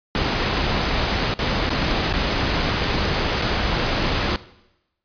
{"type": "noise with dropouts", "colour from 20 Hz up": "pink", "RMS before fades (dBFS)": -21, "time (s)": [0.15, 4.36], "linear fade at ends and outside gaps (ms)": 1, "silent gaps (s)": [[1.34, 1.39], [1.694, 1.703], [2.127, 2.137], [3.416, 3.42]], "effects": ["noise-tail reverb RT60 0.9 s tail -18 dB re dry", "resampled to 11025 Hz"]}